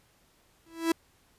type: tone with exponential growth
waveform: 45% pulse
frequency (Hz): 329.6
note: E4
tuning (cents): 0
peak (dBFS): -20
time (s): 0.66-0.92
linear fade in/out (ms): 5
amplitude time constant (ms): 56
effects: pink hiss -65 dBFS RMS until 1.38 s + resampled to 32000 Hz